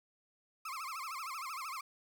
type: tone with vibrato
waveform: 35% pulse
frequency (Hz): 1174.7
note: D6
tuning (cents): 0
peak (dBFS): -38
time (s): 0.65-1.81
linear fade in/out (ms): 5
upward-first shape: sine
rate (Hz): 13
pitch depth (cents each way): 220
effects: none